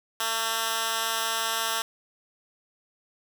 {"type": "tone with high-pass filter", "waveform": "10% pulse", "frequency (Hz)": 225.5, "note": "A3", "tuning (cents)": 43, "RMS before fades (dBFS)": -28, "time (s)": [0.2, 1.82], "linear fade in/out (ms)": 2, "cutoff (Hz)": 1300, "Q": 0.51, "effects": []}